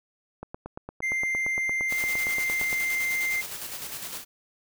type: click train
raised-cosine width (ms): 1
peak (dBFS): -22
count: 21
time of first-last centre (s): 0.43-2.729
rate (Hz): 8.7
type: tone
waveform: triangle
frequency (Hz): 2093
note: C7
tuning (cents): 0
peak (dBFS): -23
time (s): 1.02-3.42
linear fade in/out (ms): 20
type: noise with tremolo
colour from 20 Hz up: white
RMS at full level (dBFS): -35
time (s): 1.88-4.25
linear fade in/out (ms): 50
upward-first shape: square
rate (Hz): 9.8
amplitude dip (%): 40
effects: none